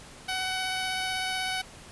10% pulse tone with vibrato, 750 Hz, F#5, 23 cents sharp, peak -20 dBFS, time 0.28-1.62 s, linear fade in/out 10 ms, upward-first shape sine, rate 16 Hz, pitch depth 9 cents each way, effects pink hiss -48 dBFS RMS until 1.91 s + resampled to 24000 Hz

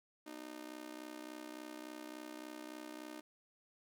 sawtooth tone with amplitude modulation, 305.7 Hz, D#4, 30 cents flat, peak -39 dBFS, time 0.26-3.21 s, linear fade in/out 10 ms, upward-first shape sine, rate 63.5 Hz, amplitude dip 90%, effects none

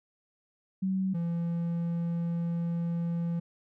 sine / triangle tone pair in turn, 189.7 / 169.59 Hz, F#3 / E3, +43 / +49 cents, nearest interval major second, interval 194 cents, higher first, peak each -26 dBFS, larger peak neither, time 0.82-1.14 / 1.14-3.4 s, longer second, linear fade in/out 10 ms, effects none

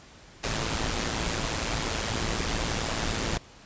pink noise with amplitude modulation, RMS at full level -26 dBFS, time 0.43-3.38 s, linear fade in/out 10 ms, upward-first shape sine, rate 112 Hz, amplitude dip 65%, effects pink hiss -51 dBFS RMS until 3.65 s + resampled to 16000 Hz

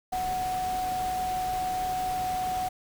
sine tone in noise, 740 Hz, F#5, in tune, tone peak -27 dBFS, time 0.12-2.69 s, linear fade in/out 10 ms, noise pink, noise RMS -39 dBFS, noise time 0.12-2.69 s, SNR +9 dB, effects none

